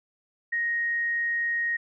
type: tone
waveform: sine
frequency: 1872 Hz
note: A#6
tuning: 7 cents sharp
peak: -24 dBFS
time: 0.52-1.77 s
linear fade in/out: 10 ms
effects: none